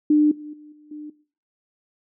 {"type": "tone with level steps", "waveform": "sine", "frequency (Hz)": 300, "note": "D4", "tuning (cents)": 37, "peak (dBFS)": [-12, -31, -40, -46, -32], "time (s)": [0.1, 1.1], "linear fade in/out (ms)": 5, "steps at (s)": [0.31, 0.53, 0.72, 0.91], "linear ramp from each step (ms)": 5, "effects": ["noise-tail reverb RT60 0.4 s tail -18 dB re dry"]}